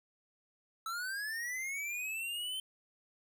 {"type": "linear sweep", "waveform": "square", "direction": "up", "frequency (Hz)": [1303, 3100], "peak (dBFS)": -37, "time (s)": [0.86, 2.6], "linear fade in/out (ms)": 2, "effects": []}